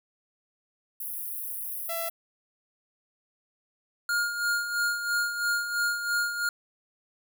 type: high-pass noise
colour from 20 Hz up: white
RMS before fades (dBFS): -35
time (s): 1-2.1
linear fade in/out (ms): 5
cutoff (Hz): 10000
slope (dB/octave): 96
type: tone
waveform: sawtooth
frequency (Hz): 668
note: E5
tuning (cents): +23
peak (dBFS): -28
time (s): 1.89-2.09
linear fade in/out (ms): 5
type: tone with tremolo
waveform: square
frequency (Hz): 1418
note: F6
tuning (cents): +26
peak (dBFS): -24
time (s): 4.09-6.49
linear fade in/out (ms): 2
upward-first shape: sine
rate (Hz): 3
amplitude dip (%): 60
effects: none